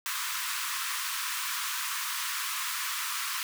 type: high-pass noise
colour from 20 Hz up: pink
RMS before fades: -33 dBFS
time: 0.06-3.43 s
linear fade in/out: 0 ms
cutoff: 980 Hz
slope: 96 dB/octave
effects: none